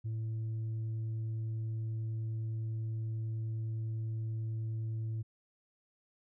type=tone; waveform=sine; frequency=111.3 Hz; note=A2; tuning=20 cents sharp; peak=-31 dBFS; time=0.04-5.23 s; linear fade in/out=20 ms; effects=tanh soft clip ceiling -33 dBFS